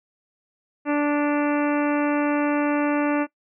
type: harmonic tone with a mistuned harmonic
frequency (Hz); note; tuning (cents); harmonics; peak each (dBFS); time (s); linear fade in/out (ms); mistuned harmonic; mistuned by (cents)
292.5; D4; -7; 1 / 2 / 3 / 4 / 5 / 6 / 7 / 8 / 9; -20 / -26 / -30 / -32 / -34 / -36 / -37 / -38 / -39; 0.85-3.27; 50; 9; +39
effects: noise-tail reverb RT60 0.1 s tail -20 dB re dry